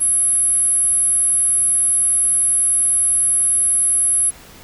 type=tone; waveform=sine; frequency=10890 Hz; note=F9; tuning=45 cents flat; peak=-13 dBFS; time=0-4.31 s; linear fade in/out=20 ms; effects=pink hiss -42 dBFS RMS until 4.63 s